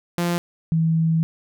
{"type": "tone pair in turn", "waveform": ["sawtooth", "sine"], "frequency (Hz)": [173.2, 162.4], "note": ["F3", "E3"], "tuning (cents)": [-14, -26], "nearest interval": "minor second", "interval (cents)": 112, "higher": "first", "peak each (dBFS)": -16, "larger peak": "neither", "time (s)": [[0.18, 0.38], [0.72, 1.23]], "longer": "second", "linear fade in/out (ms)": 0, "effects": []}